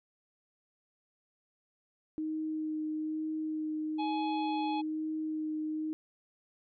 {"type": "tone with vibrato", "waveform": "sine", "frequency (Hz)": 311.1, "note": "D#4", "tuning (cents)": 0, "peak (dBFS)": -32, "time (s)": [2.18, 5.93], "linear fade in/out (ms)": 0, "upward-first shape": "sine", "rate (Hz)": 1.1, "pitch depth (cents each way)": 11}
{"type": "harmonic tone", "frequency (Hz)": 842, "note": "G#5", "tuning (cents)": 24, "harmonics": [1, 3, 4, 5], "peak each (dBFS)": [-33, -46, -47, -53], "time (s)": [3.98, 4.82], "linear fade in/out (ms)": 20}
{"effects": []}